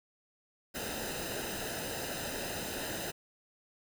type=noise with comb filter; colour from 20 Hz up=pink; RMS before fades=-38 dBFS; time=0.74-3.12 s; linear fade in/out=20 ms; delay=0.89 ms; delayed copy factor=-0.7; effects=none